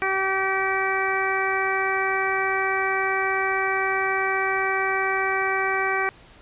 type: harmonic tone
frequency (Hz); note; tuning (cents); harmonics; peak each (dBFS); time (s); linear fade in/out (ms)
384.7; G4; -33; 1 / 2 / 3 / 4 / 5 / 6; -28 / -28 / -28 / -28 / -28 / -28; 0.02-6.09; 0
effects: pink hiss -50 dBFS RMS until 6.41 s + resampled to 8000 Hz